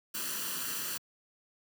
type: noise with comb filter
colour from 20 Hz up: white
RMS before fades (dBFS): -36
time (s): 0.14-0.98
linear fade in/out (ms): 10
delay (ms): 0.68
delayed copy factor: +0.65
effects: high-pass 150 Hz 12 dB/octave